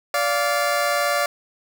20% pulse tone pair together, 580.1 / 698.5 Hz, D5 / F5, -21 / 0 cents, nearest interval minor third, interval 321 cents, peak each -16 / -18 dBFS, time 0.14-1.26 s, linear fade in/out 2 ms, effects none

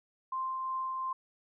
sine tone with tremolo, 1046.5 Hz, C6, in tune, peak -31 dBFS, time 0.32-1.13 s, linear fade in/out 5 ms, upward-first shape triangle, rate 2.8 Hz, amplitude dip 25%, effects none

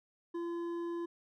sine tone with hard clipping, 341.2 Hz, F4, 40 cents flat, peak -37 dBFS, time 0.34-1.06 s, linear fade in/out 10 ms, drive 7 dB, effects none

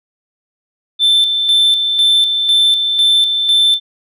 sine tone with tremolo, 3543 Hz, A7, 11 cents sharp, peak -5 dBFS, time 0.99-3.8 s, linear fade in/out 50 ms, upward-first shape square, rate 2 Hz, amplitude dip 55%, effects tanh soft clip ceiling -7 dBFS

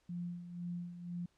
sine tone with tremolo, 174.61 Hz, F3, in tune, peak -37 dBFS, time 0.09-1.26 s, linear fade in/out 5 ms, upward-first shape sine, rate 2 Hz, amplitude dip 65%, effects pink hiss -75 dBFS RMS until 1.37 s + low-pass 8000 Hz 12 dB/octave

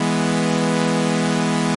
sawtooth chord, E major, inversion none, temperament equal, 164.81 / 207.7 / 246.9 Hz, E3 / G#3 / B3, 0 / 0 / 0 cents, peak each -17 dBFS, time 0-1.75 s, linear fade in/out 5 ms, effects MP3 48 kbps

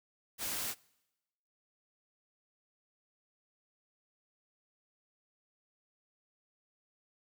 white noise, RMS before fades -37 dBFS, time 0.38-0.75 s, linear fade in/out 50 ms, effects noise-tail reverb RT60 1.0 s tail -25 dB re dry

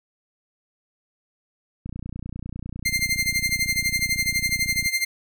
click train, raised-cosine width 5 ms, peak -21 dBFS, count 91, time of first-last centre 1.86-4.86 s, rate 30 Hz
sawtooth tone with tremolo, 2098 Hz, C7, 4 cents sharp, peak -15 dBFS, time 2.85-5.05 s, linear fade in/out 10 ms, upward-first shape sine, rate 12 Hz, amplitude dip 80%
effects none

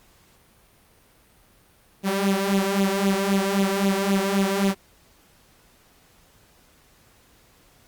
sawtooth tone with flanger, 196 Hz, G3, in tune, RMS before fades -22 dBFS, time 2.03-4.75 s, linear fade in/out 50 ms, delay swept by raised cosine 0.28 to 3.28 ms, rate 3.8 Hz, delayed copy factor +0.7, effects pink hiss -57 dBFS RMS until 7.87 s + Opus 48 kbps

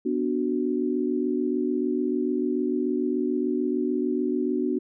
sine chord, B minor, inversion none, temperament equal, 246.9 / 293.7 / 370 Hz, B3 / D4 / F#4, 0 / 0 / 0 cents, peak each -27 dBFS, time 0.05-4.79 s, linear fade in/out 10 ms, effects none

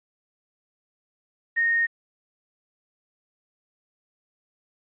sine tone with quantisation, 1851 Hz, A#6, 13 cents flat, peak -19 dBFS, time 1.56-1.87 s, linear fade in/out 20 ms, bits 8, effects resampled to 8000 Hz

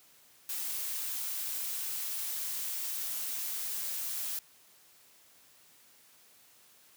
blue noise, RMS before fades -36 dBFS, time 0.49-4.39 s, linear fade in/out 2 ms, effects white hiss -61 dBFS RMS until 6.96 s + high-pass 80 Hz 12 dB/octave

